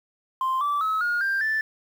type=tone with pitch steps; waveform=sine; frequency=1046.5 / 1161.2 / 1288.4 / 1429.6 / 1586.2 / 1760 Hz; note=C6 / D6 / E6 / F6 / G6 / A6; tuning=0 / -20 / -40 / +40 / +20 / 0 cents; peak=-20 dBFS; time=0.41-1.61 s; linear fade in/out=2 ms; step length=200 ms; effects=tanh soft clip ceiling -19 dBFS + 8-bit